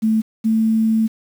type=tone pair in turn; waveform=sine; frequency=220 / 221.8 Hz; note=A3 / A3; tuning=0 / +14 cents; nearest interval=unison; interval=14 cents; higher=second; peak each=-13 dBFS; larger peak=neither; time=0.02-0.22 / 0.44-1.08 s; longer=second; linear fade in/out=20 ms; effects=7-bit